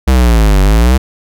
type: linear two-way sweep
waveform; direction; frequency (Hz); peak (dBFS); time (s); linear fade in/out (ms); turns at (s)
square; down then up; 66.8 to 47.02 to 66.8; -6; 0.07-0.98; 10; 0.61
effects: none